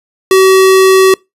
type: tone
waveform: square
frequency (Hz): 379.9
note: F#4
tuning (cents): +46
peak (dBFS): -4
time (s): 0.31-1.14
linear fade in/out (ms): 2
effects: noise-tail reverb RT60 0.2 s tail -25 dB re dry + resampled to 32000 Hz